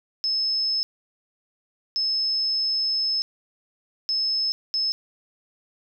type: tone bursts at uneven times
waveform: sine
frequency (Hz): 5210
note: E8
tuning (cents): -21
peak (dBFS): -21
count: 4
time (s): 0.24-0.83 / 1.96-3.22 / 4.09-4.52 / 4.74-4.92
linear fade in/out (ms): 0
effects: none